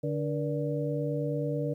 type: harmonic tone with a mistuned harmonic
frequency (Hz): 146.2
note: D3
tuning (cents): -7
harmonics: 1 / 2 / 3 / 4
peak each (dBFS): -31 / -35 / -33 / -36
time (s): 0.03-1.74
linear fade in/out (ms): 10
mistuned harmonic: 3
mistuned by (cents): +140
effects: 11-bit